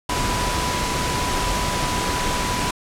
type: tone in noise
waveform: sine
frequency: 987.8 Hz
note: B5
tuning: in tune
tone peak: -26 dBFS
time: 0.09-2.71 s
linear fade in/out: 5 ms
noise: pink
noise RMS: -23 dBFS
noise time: 0.09-2.71 s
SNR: -6 dB
effects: low-pass 9000 Hz 12 dB/octave